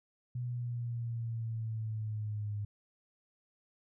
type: linear sweep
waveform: sine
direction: down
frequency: 123.47 to 102.9 Hz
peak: -34 dBFS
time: 0.35-2.65 s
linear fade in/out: 5 ms
effects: none